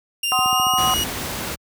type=tone with pitch glide; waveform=sawtooth; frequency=2794 to 2896 Hz; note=F7 to F#7; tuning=0 to -38 cents; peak=-17 dBFS; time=0.23-1.04 s; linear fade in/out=5 ms; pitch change=+62 cents; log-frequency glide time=0.4-0.85 s
type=chord; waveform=sine; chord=C diminished; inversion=second; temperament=just; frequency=753.5 / 1046.5 / 1255.8 Hz; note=Gb5 / C6 / Eb6; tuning=+31 / 0 / +16 cents; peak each=-22 dBFS; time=0.32-0.94 s; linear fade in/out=0 ms
type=click train; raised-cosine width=3 ms; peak=-20 dBFS; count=10; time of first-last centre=0.39-1.015 s; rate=14.4 Hz
type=noise; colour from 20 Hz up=pink; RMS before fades=-27 dBFS; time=0.77-1.56 s; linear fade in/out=20 ms
effects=high-pass 60 Hz 12 dB/octave